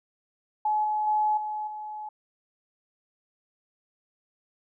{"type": "tone with level steps", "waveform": "sine", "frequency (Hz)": 851, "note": "G#5", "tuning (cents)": 42, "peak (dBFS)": [-22, -24, -21, -29, -34], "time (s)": [0.65, 2.09], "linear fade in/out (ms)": 5, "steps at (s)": [0.84, 1.07, 1.37, 1.67], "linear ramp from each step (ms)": 5, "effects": []}